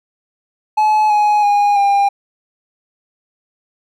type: tone with pitch steps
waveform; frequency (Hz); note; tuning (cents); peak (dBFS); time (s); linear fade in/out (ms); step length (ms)
triangle; 856 / 837.4 / 819.2 / 801.4; A5 / G#5 / G#5 / G5; -48 / +14 / -24 / +38; -8; 0.77-2.09; 10; 330
effects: none